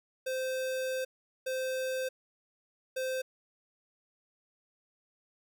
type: tone bursts at uneven times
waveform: square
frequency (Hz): 519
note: C5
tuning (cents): -14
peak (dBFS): -32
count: 3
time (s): 0.26-1.05 / 1.46-2.09 / 2.96-3.22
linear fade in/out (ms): 10
effects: none